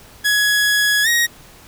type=tone with pitch glide; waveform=sawtooth; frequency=1678 to 1883.5 Hz; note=G#6 to A#6; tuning=+17 to +17 cents; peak=-10 dBFS; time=0.24-1.27 s; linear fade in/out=20 ms; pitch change=+200 cents; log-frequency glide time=1.03-1.08 s; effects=pink hiss -44 dBFS RMS until 1.67 s